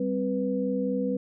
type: tone cluster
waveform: sine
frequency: 196.5 / 260.8 / 492.1 Hz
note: G3 / C4 / B4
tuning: +4 / -5 / -6 cents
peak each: -29 dBFS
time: 0-1.17 s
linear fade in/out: 5 ms
effects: none